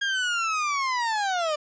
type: linear sweep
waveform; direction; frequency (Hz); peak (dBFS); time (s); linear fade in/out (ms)
30% pulse; down; 1632 to 587.3; -21; 0.01-1.56; 10
effects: resampled to 16000 Hz